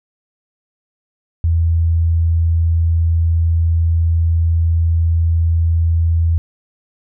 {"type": "tone", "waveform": "sine", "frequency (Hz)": 82.9, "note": "E2", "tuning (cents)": 10, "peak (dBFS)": -11, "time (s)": [1.44, 6.38], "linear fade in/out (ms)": 0, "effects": []}